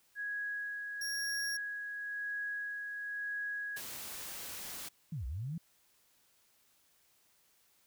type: tone with tremolo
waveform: sine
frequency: 1661.2 Hz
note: G#6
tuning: in tune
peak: -35 dBFS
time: 0.15-3.81 s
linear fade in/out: 50 ms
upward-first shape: sine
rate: 1 Hz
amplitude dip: 35%
type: tone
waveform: sawtooth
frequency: 5588 Hz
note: F8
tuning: in tune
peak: -35 dBFS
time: 1.01-1.57 s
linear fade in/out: 5 ms
type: noise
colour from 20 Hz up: white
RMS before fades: -44 dBFS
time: 3.76-4.89 s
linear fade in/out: 10 ms
type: linear two-way sweep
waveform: sine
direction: down then up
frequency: 175.3 to 55.9 to 175.3 Hz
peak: -36 dBFS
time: 5.12-5.58 s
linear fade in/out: 5 ms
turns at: 5.26 s
effects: white hiss -70 dBFS RMS until 7.86 s